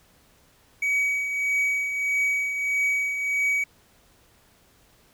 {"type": "tone with tremolo", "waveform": "triangle", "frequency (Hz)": 2266, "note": "C#7", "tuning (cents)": 37, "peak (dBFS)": -18, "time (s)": [0.82, 3.64], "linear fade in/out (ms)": 5, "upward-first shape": "triangle", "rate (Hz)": 1.6, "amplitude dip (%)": 55, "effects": ["pink hiss -59 dBFS RMS until 5.13 s"]}